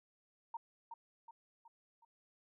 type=tone with echo; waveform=sine; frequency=923 Hz; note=A#5; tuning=17 cents flat; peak=-39 dBFS; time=0.54-0.57 s; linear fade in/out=5 ms; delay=370 ms; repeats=4; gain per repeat=-6 dB; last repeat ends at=2.05 s; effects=none